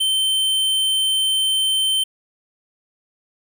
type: tone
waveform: square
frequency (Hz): 3100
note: G7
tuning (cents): -20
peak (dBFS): -17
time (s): 0-2.04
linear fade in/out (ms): 10
effects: none